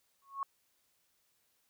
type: tone with exponential growth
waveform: sine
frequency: 1100 Hz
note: C#6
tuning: 14 cents flat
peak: -30 dBFS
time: 0.22-0.43 s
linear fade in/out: 1 ms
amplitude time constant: 45 ms
effects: white hiss -75 dBFS RMS until 1.69 s